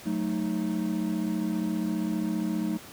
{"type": "chord", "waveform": "triangle", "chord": "D# diminished", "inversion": "first", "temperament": "equal", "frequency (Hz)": [185, 220, 311.1], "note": ["F#3", "A3", "D#4"], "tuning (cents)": [0, 0, 0], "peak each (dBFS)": [-29, -28, -29], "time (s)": [0.05, 2.78], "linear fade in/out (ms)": 20, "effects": ["pink hiss -46 dBFS RMS until 2.92 s", "high-pass 80 Hz 12 dB/octave"]}